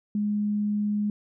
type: tone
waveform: sine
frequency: 208 Hz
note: G#3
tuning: 3 cents sharp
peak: -23 dBFS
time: 0.15-1.1 s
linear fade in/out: 2 ms
effects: none